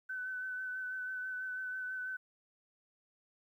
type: tone with vibrato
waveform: sine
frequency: 1512 Hz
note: F#6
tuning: 37 cents sharp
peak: -37 dBFS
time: 0.09-2.17 s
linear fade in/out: 10 ms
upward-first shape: sine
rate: 6.1 Hz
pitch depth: 21 cents each way
effects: 12-bit